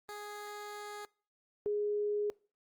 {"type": "tone pair in turn", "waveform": ["15% pulse", "sine"], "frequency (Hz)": [415.3, 415.3], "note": ["G#4", "G#4"], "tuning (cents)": [0, 0], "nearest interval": "unison", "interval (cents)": 0, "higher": "neither", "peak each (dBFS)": [-36, -30], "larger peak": "second", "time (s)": [[0.09, 1.05], [1.66, 2.3]], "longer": "first", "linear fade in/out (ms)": 0, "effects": ["noise-tail reverb RT60 0.4 s tail -24 dB re dry", "Opus 32 kbps"]}